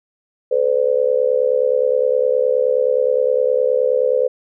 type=tone with amplitude modulation; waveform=sine; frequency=507 Hz; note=B4; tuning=45 cents sharp; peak=-9 dBFS; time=0.51-4.28 s; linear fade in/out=10 ms; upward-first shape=sine; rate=69.6 Hz; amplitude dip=95%; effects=none